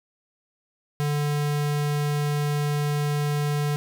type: tone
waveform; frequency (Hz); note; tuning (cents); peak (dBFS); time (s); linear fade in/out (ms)
square; 146.83; D3; 0; -23; 1-3.76; 0
effects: none